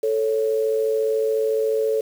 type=tone pair together; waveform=sine; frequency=440.3 / 554.4 Hz; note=A4 / C#5; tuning=+1 / 0 cents; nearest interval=major third; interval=399 cents; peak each=-19 / -25 dBFS; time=0.03-2.01 s; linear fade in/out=5 ms; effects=7-bit